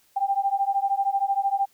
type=beating tone pair; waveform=sine; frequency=784 / 797 Hz; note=G5 / G5; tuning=0 / +28 cents; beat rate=13 Hz; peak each=-24 dBFS; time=0.16-1.66 s; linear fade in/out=10 ms; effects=white hiss -62 dBFS RMS until 1.73 s